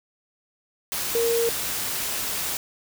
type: tone in noise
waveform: sine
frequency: 464.6 Hz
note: A#4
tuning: 6 cents flat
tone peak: -20 dBFS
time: 1.15-1.49 s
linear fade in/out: 0 ms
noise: white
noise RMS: -28 dBFS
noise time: 0.92-2.57 s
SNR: +5 dB
effects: none